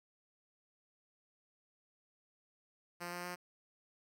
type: tone with pitch steps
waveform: 5% pulse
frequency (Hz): 174.61 / 176.33 / 178.07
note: F3 / F3 / F3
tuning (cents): 0 / +17 / +34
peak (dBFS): -30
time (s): 3-3.36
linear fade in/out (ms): 20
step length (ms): 120
effects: none